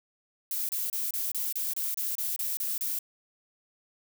violet noise bursts, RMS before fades -31 dBFS, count 12, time 0.51-2.989 s, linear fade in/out 2 ms, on 180 ms, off 29 ms, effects none

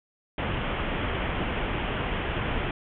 pink low-pass noise, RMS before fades -29 dBFS, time 0.38-2.71 s, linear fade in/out 2 ms, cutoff 3300 Hz, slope 96 dB/octave, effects none

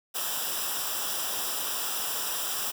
white noise with comb filter, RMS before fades -31 dBFS, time 0.14-2.72 s, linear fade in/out 20 ms, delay 0.46 ms, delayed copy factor -0.75, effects none

